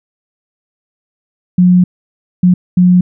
sine tone bursts at uneven times, 180 Hz, F#3, 47 cents flat, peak -4 dBFS, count 3, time 1.58-1.84 / 2.43-2.54 / 2.77-3.01 s, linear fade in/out 5 ms, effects none

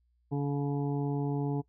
harmonic tone with a mistuned harmonic, 142.4 Hz, C#3, 47 cents sharp, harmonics 1 / 2 / 3 / 5 / 6 / 7, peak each -30 / -33 / -37 / -45 / -44 / -53 dBFS, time 0.31-1.62 s, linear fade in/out 20 ms, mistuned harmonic 7, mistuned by -32 cents, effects noise-tail reverb RT60 0.1 s tail -22 dB re dry + added 60 Hz sine -68 dBFS peak until 1.68 s

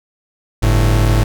45% pulse tone pair together, 49.16 / 110 Hz, G1 / A2, +6 / 0 cents, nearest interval octave + major second, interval 1394 cents, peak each -13 dBFS, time 0.62-1.24 s, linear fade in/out 10 ms, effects none

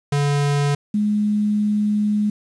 square / sine tone pair in turn, 143.5 / 209.3 Hz, D3 / G#3, -40 / +14 cents, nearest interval perfect fifth, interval 654 cents, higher second, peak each -17 / -16 dBFS, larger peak second, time 0.12-0.75 / 0.94-2.3 s, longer second, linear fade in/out 5 ms, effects resampled to 22050 Hz + 8-bit

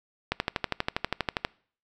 click train, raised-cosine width 0.3 ms, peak -9 dBFS, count 15, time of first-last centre 0.32-1.449 s, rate 12.4 Hz, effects noise-tail reverb RT60 0.5 s tail -24 dB re dry

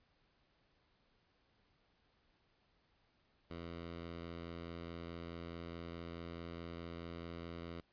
10% pulse tone, 84.7 Hz, E2, 48 cents sharp, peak -37 dBFS, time 3.5-7.81 s, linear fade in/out 10 ms, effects pink hiss -75 dBFS RMS until 7.92 s + resampled to 11025 Hz

